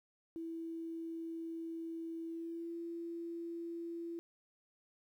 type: tone with pitch glide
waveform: sine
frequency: 329.6 to 337.5 Hz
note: E4 to E4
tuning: 0 to +41 cents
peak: -40 dBFS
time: 0.36-4.19 s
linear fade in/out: 0 ms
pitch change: +41 cents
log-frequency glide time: 2.26-2.74 s
effects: 12-bit